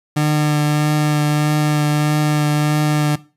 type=tone with vibrato; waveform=30% pulse; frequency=150 Hz; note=D3; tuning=37 cents sharp; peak=-11 dBFS; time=0.16-3.16 s; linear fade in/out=10 ms; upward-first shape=triangle; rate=1.6 Hz; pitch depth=14 cents each way; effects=noise-tail reverb RT60 0.3 s tail -17 dB re dry + resampled to 32000 Hz